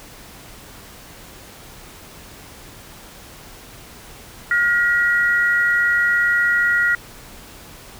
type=tone pair together; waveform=sine; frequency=1425 / 1913.6 Hz; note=F6 / A#6; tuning=+34 / +45 cents; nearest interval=perfect fourth; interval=511 cents; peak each=-17 dBFS; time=4.51-6.95 s; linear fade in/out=2 ms; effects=pink hiss -41 dBFS RMS until 7.99 s